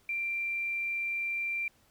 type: tone with quantisation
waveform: sine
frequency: 2363 Hz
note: D7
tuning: 10 cents sharp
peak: -30 dBFS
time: 0.09-1.68 s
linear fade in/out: 2 ms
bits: 10
effects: pink hiss -66 dBFS RMS until 1.9 s